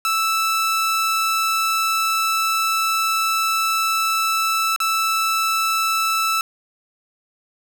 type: tone with dropouts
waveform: sawtooth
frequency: 1318.5 Hz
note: E6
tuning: in tune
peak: -14 dBFS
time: 0.05-6.41 s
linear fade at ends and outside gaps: 1 ms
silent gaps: 4.762-4.802 s
effects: none